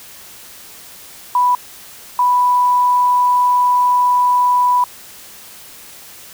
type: tone bursts at uneven times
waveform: sine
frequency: 987.8 Hz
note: B5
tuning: in tune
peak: -10 dBFS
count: 2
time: 1.35-1.55 / 2.19-4.84 s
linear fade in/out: 2 ms
effects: white hiss -38 dBFS RMS until 6.33 s